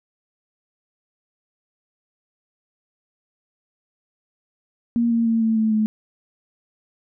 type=tone with pitch steps; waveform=sine; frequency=234.8 / 230.9 / 227.1 / 223.3 / 219.6 / 215.9 Hz; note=A#3 / A#3 / A#3 / A3 / A3 / A3; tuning=+13 / -16 / -45 / +26 / -3 / -33 cents; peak=-16 dBFS; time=4.96-5.86 s; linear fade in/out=0 ms; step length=150 ms; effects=none